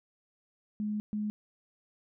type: tone bursts at uneven times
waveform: sine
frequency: 210.6 Hz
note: G#3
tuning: 24 cents sharp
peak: -30 dBFS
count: 2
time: 0.8-1 / 1.13-1.3 s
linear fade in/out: 0 ms
effects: none